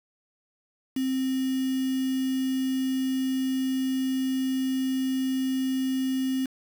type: tone with quantisation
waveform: sine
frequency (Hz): 262.5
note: C4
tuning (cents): +6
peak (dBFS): -24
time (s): 0.96-6.46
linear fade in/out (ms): 5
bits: 6
effects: none

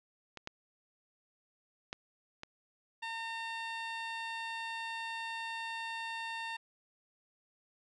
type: clicks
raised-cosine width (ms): 0.2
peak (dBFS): -27 / -22 / -21 / -25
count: 4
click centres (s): 0.373 / 0.474 / 1.929 / 2.434
type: tone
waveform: 15% pulse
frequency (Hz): 910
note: A#5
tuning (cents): -42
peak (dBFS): -31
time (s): 3.02-6.57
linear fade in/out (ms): 10
effects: low-pass 5000 Hz 12 dB/octave

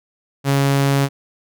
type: tone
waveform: sawtooth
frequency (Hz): 138.8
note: C#3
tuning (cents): +3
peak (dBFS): -10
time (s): 0.44-1.09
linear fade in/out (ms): 50
effects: none

